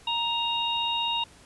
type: harmonic tone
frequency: 935 Hz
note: A#5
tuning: 5 cents sharp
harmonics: 1 / 3 / 4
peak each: -29 / -29 / -30 dBFS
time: 0.07-1.24 s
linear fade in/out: 5 ms
effects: pink hiss -53 dBFS RMS until 1.45 s + resampled to 24000 Hz